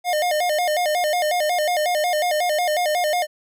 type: tone with vibrato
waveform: square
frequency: 658 Hz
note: E5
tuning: 3 cents flat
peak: -19 dBFS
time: 0.04-3.27 s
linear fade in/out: 50 ms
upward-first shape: square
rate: 5.5 Hz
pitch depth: 140 cents each way
effects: none